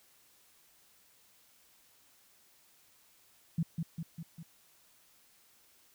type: tone with echo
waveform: sine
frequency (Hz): 164.81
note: E3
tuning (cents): 0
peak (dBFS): -27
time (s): 3.58-3.63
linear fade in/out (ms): 5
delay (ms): 200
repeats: 4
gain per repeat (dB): -4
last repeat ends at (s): 4.43
effects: white hiss -65 dBFS RMS until 5.94 s